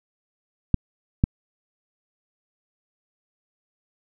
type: clicks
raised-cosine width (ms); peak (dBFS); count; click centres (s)
5; -4; 2; 0.743 / 1.239
effects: none